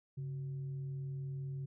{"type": "tone with frequency modulation", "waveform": "sine", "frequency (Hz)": 137.6, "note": "C#3", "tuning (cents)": -12, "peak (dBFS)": -38, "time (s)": [0.17, 1.66], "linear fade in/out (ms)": 10, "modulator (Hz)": 235, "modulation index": 0.21, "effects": []}